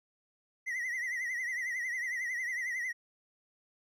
triangle tone with vibrato, 1975.5 Hz, B6, in tune, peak -31 dBFS, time 0.66-2.93 s, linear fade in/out 20 ms, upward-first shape triangle, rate 11 Hz, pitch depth 110 cents each way, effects none

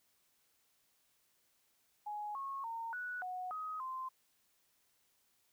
sine tone with pitch steps, 836 / 1093 / 915 / 1474 / 734 / 1260 / 1041 Hz, G#5 / C#6 / A#5 / F#6 / F#5 / D#6 / C6, +11 / -25 / -32 / -7 / -14 / +21 / -9 cents, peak -39 dBFS, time 2.06-4.09 s, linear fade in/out 10 ms, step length 290 ms, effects white hiss -75 dBFS RMS until 5.52 s

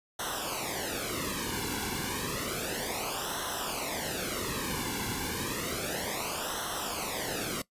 pink noise with flanger, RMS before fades -34 dBFS, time 0.19-7.62 s, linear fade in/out 5 ms, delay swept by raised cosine 0.42 to 1.62 ms, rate 0.31 Hz, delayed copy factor -0.85, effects noise-tail reverb RT60 0.1 s tail -19 dB re dry + resampled to 32000 Hz

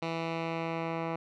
10% pulse tone with low-pass filter sweep, 164.81 Hz, E3, in tune, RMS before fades -34 dBFS, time 0.02-1.16 s, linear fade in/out 5 ms, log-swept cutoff 3500 to 1800 Hz, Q 1.3, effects none

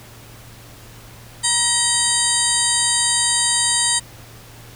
harmonic tone with a mistuned harmonic, 950 Hz, A#5, 33 cents sharp, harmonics 1 / 2 / 3 / 4 / 5 / 7 / 8 / 9 / 10, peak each -28 / -26 / -28 / -25 / -24 / -27 / -22 / -22 / -23 dBFS, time 1.43-4 s, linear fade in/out 20 ms, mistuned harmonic 3, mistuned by +140 cents, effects added 115 Hz sine -43 dBFS peak until 4.75 s + pink hiss -43 dBFS RMS until 4.75 s

